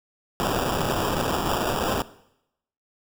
white noise with sample-and-hold, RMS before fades -25 dBFS, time 0.4-2.02 s, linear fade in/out 0 ms, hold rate 2100 Hz, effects noise-tail reverb RT60 0.8 s tail -18 dB re dry

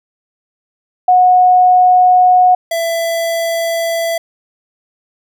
sine / square tone pair in turn, 730 / 667 Hz, F#5 / E5, -24 / +20 cents, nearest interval major second, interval 156 cents, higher first, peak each -5 / -15 dBFS, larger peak first, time 1.08-2.55 / 2.71-4.18 s, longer neither, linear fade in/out 5 ms, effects none

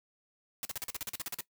white noise bursts, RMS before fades -37 dBFS, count 13, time 0.63-1.407 s, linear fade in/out 0 ms, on 21 ms, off 42 ms, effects noise-tail reverb RT60 0.1 s tail -18 dB re dry

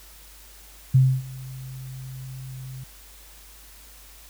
sine tone with ADSR envelope, 130.81 Hz, C3, in tune, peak -11 dBFS, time 0.94-2.84 s, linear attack 11 ms, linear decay 270 ms, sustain -23 dB, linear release 5 ms, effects added 50 Hz sine -49 dBFS peak until 4.29 s + white hiss -49 dBFS RMS until 4.29 s

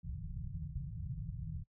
white low-pass noise, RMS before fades -42 dBFS, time 0.03-1.64 s, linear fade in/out 20 ms, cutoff 170 Hz, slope 96 dB/octave, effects noise-tail reverb RT60 0.1 s tail -23 dB re dry

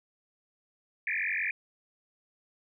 sine tone with frequency modulation, 2085 Hz, C7, 7 cents flat, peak -28 dBFS, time 1.07-1.51 s, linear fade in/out 2 ms, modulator 45.9 Hz, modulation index 7.9, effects none

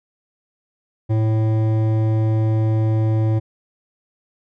sine tone with hard clipping, 110 Hz, A2, in tune, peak -17 dBFS, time 1.09-3.4 s, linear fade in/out 20 ms, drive 12 dB, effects none

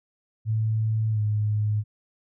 sine tone with pitch glide, 110 to 105.82 Hz, A2 to G#2, 0 to +33 cents, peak -21 dBFS, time 0.45-1.84 s, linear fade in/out 50 ms, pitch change -67 cents, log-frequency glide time 1.11-1.2 s, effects none

